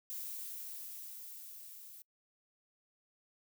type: noise with level ramp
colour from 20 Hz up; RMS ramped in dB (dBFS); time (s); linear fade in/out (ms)
violet; -42 to -53; 0.1-2.02; 0
effects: noise-tail reverb RT60 0.1 s tail -26 dB re dry